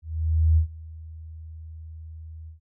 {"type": "tone with ADSR envelope", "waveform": "sine", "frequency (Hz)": 79.9, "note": "D#2", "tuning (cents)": 47, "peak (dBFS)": -14, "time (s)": [0.02, 2.6], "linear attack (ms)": 550, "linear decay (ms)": 100, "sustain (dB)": -23, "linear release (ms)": 120, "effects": []}